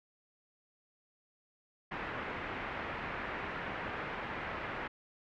white low-pass noise, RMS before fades -40 dBFS, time 1.91-4.88 s, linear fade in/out 10 ms, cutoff 2100 Hz, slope 24 dB/octave, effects none

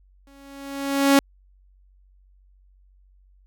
sawtooth tone with exponential growth, 277.2 Hz, C#4, in tune, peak -8 dBFS, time 0.27-1.19 s, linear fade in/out 2 ms, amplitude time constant 200 ms, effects added 47 Hz sine -53 dBFS peak until 3.46 s

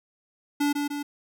square tone with echo, 289.4 Hz, D4, 25 cents flat, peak -22 dBFS, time 0.6-0.73 s, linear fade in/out 10 ms, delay 150 ms, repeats 2, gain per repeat -4 dB, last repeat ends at 1.03 s, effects none

